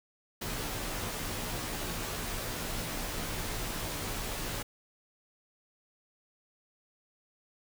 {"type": "noise with comb filter", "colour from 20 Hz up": "pink", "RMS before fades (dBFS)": -36, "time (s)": [0.41, 4.63], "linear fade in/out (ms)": 10, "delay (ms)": 15, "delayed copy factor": -0.6, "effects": []}